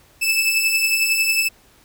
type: beating tone pair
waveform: sawtooth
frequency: 2618 / 2629 Hz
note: E7 / E7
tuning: -13 / -5 cents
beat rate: 11 Hz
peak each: -20 / -14 dBFS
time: 0.21-1.49 s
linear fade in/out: 20 ms
effects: pink hiss -53 dBFS RMS until 1.84 s